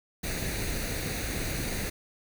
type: noise with comb filter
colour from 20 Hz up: pink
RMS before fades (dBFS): -32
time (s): 0.23-1.9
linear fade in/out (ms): 10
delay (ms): 0.47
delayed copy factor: +0.6
effects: none